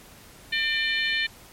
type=harmonic tone with a mistuned harmonic; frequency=601 Hz; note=D5; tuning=40 cents sharp; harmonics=3 / 4 / 5 / 6 / 7; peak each=-26 / -28 / -30 / -32 / -33 dBFS; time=0.52-1.27 s; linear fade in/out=10 ms; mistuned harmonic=4; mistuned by=-28 cents; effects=pink hiss -49 dBFS RMS until 1.52 s + MP3 64 kbps